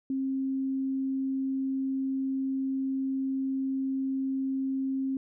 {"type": "tone", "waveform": "sine", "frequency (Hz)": 267.2, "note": "C4", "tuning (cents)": 36, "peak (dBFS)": -27, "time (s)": [0.1, 5.17], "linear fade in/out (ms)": 2, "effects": []}